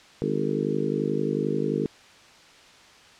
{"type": "harmonic tone with a mistuned harmonic", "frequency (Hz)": 51.3, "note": "G#1", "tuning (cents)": -21, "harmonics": [3, 4, 5, 6, 7, 8, 9], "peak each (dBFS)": [-31, -31, -31, -31, -31, -31, -31], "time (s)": [0.22, 1.86], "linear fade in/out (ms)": 0, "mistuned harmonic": 9, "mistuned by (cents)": -27, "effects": ["white hiss -51 dBFS RMS until 3.19 s", "low-pass 5000 Hz 12 dB/octave"]}